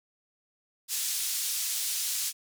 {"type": "band-pass noise", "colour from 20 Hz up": "pink", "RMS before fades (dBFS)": -31, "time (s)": [0.88, 2.33], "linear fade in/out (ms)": 50, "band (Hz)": [5100, 15000], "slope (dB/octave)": 12, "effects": []}